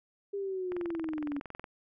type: linear sweep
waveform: sine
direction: down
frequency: 404.1 to 280 Hz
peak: -32 dBFS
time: 0.33-1.4 s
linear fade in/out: 10 ms
type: click train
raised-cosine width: 0.5 ms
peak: -27 dBFS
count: 21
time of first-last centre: 0.72-1.642 s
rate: 21.7 Hz
effects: none